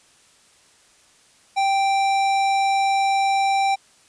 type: tone with tanh clipping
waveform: sine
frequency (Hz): 784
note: G5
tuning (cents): 0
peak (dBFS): -19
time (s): 1.56-3.76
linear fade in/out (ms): 20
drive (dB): 17
effects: white hiss -55 dBFS RMS until 4.08 s + resampled to 22050 Hz